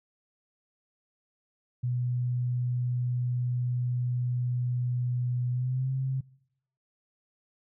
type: tone with pitch glide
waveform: sine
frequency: 123.47 to 132.33 Hz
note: B2 to C3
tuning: 0 to +20 cents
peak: -26 dBFS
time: 1.83-6.21 s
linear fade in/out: 10 ms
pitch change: +120 cents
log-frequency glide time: 5.51-5.91 s
effects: noise-tail reverb RT60 0.8 s tail -24 dB re dry